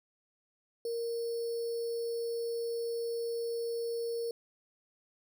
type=tone with sample-and-hold; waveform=sine; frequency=466.2 Hz; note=A#4; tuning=in tune; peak=-32 dBFS; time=0.85-4.31 s; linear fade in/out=2 ms; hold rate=4900 Hz; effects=none